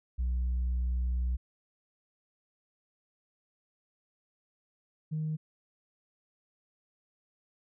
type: tone pair in turn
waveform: sine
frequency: 61.74 / 155.58 Hz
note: B1 / D#3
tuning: 0 / 0 cents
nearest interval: octave + major third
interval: 1600 cents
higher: second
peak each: -25 / -29 dBFS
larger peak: first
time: 0.18-1.37 / 5.11-5.37 s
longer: first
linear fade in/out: 20 ms
effects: tanh soft clip ceiling -26 dBFS

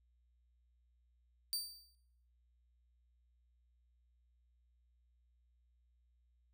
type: tone with exponential decay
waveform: sawtooth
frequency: 4641 Hz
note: D8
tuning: 21 cents flat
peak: -31 dBFS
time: 1.53-1.95 s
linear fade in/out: 0 ms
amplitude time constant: 90 ms
effects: noise-tail reverb RT60 0.7 s tail -17 dB re dry + added 60 Hz sine -70 dBFS peak until 6.53 s

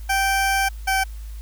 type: tone pair in turn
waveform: 20% pulse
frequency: 780 / 771.5 Hz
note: G5 / G5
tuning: -9 / -28 cents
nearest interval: unison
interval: 19 cents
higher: first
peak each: -13 dBFS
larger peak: neither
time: 0.09-0.69 / 0.87-1.04 s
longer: first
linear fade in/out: 10 ms
effects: added 53 Hz sine -31 dBFS peak until 1.41 s + white hiss -51 dBFS RMS until 1.41 s

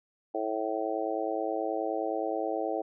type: harmonic tone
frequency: 109.5 Hz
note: A2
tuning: 8 cents flat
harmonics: 3 / 4 / 5 / 6 / 7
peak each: -35 / -35 / -35 / -35 / -35 dBFS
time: 0.34-2.82 s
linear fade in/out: 10 ms
effects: none

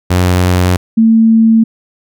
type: tone pair in turn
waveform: sawtooth / sine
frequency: 90.4 / 224.5 Hz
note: F#2 / A3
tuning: -40 / +35 cents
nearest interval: octave + major third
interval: 1575 cents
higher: second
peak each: -4 dBFS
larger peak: neither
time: 0.1-0.77 / 0.97-1.64 s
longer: neither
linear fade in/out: 10 ms
effects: none

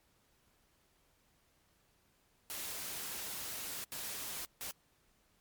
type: noise bursts at uneven times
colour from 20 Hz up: white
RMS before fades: -42 dBFS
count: 3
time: 2.5-3.84 / 3.92-4.45 / 4.61-4.71 s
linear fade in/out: 0 ms
effects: pink hiss -72 dBFS RMS until 5.4 s + MP3 96 kbps

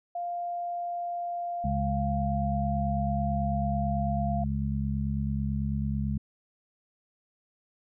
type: tone with pitch glide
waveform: sine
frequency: 698.5 to 692.9 Hz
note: F5 to F5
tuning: 0 to -14 cents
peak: -30 dBFS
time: 0.15-4.44 s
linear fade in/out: 5 ms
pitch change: -14 cents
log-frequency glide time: 0.44-4.2 s
type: harmonic tone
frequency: 69.1 Hz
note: C#2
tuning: 5 cents flat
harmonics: 1 / 2 / 3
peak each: -31 / -31 / -31 dBFS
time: 1.64-6.18 s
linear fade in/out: 5 ms
effects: none

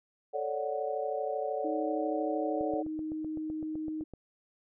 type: chord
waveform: sine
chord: D major seventh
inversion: second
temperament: equal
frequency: 440 / 554.4 / 587.3 / 740 Hz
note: A4 / C#5 / D5 / F#5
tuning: 0 / 0 / 0 / 0 cents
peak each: -36 dBFS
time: 0.33-2.83 s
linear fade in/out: 20 ms
type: tone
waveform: sine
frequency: 311.8 Hz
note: D#4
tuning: 4 cents sharp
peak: -33 dBFS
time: 1.64-4.04 s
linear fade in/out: 10 ms
type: click train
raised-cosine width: 2 ms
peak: -31 dBFS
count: 13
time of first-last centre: 2.61-4.137 s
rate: 7.86 Hz
effects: none

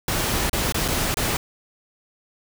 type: noise with dropouts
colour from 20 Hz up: pink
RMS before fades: -23 dBFS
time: 0.08-1.37 s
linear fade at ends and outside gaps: 2 ms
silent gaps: 0.496-0.53 / 0.723-0.744 / 0.88-0.884 / 1.143-1.17 s
effects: none

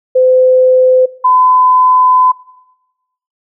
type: tone pair in turn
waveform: sine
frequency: 512 / 1012.2 Hz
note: C5 / B5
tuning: -38 / +42 cents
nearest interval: octave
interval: 1180 cents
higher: second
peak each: -5 dBFS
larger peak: neither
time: 0.15-1.06 / 1.24-2.32 s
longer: second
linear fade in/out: 10 ms
effects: noise-tail reverb RT60 1.0 s tail -20 dB re dry

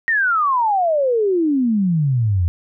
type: exponential sweep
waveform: sine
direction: down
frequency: 1890 to 82.41 Hz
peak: -14 dBFS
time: 0.08-2.48 s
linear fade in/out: 0 ms
effects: none

